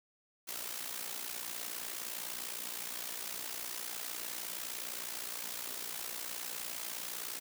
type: noise with amplitude modulation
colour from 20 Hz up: white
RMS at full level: -38 dBFS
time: 0.47-7.4 s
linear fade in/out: 20 ms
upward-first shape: sine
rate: 59.6 Hz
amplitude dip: 70%
effects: high-pass 200 Hz 12 dB/octave